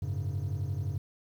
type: chord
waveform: triangle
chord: F# suspended second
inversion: none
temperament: just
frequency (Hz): 92.5 / 104.06 / 138.75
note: F#2 / G#2 / C#3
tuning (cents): 0 / +4 / +2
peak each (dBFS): -31 / -32 / -33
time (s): 0.02-0.98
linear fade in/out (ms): 5
effects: tanh soft clip ceiling -23 dBFS + 10-bit